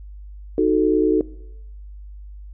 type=chord; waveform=sine; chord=D# diminished; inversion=none; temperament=equal; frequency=311.1 / 370 / 440 Hz; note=D#4 / F#4 / A4; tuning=0 / 0 / 0 cents; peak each=-19 dBFS; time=0.58-1.21 s; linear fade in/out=2 ms; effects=noise-tail reverb RT60 0.9 s tail -21 dB re dry + added 50 Hz sine -35 dBFS peak until 2.53 s